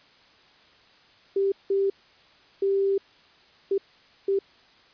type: tone bursts at uneven times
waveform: sine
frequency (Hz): 392.6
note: G4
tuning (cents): +3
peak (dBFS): -20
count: 5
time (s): 1.36-1.52 / 1.7-1.9 / 2.62-2.98 / 3.71-3.78 / 4.28-4.39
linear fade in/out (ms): 5
effects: white hiss -56 dBFS RMS until 4.93 s + resampled to 11025 Hz